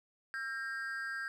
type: tone with amplitude modulation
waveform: triangle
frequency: 1600 Hz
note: G6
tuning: 35 cents sharp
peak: -31 dBFS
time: 0.34-1.28 s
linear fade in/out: 0 ms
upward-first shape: sine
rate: 256 Hz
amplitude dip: 85%
effects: none